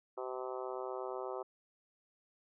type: harmonic tone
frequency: 128.2 Hz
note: C3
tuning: 35 cents flat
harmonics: 3 / 4 / 5 / 6 / 7 / 8 / 9 / 10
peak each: -42 / -44 / -46 / -48 / -49 / -50 / -51 / -52 dBFS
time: 0.17-1.43 s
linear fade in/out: 10 ms
effects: none